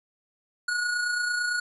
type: tone with amplitude modulation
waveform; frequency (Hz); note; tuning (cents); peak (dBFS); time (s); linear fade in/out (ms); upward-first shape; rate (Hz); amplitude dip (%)
square; 1453; F#6; -32; -24; 0.68-1.6; 5; sine; 28.9; 40
effects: resampled to 24000 Hz